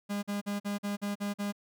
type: tone bursts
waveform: 45% pulse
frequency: 203.4 Hz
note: G#3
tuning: 36 cents flat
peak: -31 dBFS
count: 8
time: 0.09-1.525 s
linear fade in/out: 20 ms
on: 140 ms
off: 45 ms
effects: none